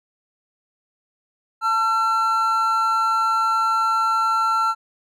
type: tone pair together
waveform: triangle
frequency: 886.5 / 1355 Hz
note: A5 / E6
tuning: +13 / +47 cents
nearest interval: perfect fifth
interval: 734 cents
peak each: -22 / -16 dBFS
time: 1.61-4.75 s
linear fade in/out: 50 ms
effects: none